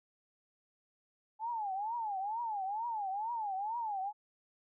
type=tone with vibrato; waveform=sine; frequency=850 Hz; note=G#5; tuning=40 cents sharp; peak=-34 dBFS; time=1.39-4.13 s; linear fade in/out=50 ms; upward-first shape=triangle; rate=2.2 Hz; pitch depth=230 cents each way; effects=none